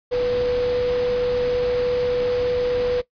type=tone in noise; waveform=sine; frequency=492.6 Hz; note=B4; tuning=5 cents flat; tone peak=-18 dBFS; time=0.11-3.02 s; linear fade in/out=20 ms; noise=pink; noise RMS=-32 dBFS; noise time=0.11-3.02 s; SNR=+11 dB; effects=noise-tail reverb RT60 0.1 s tail -18 dB re dry + resampled to 11025 Hz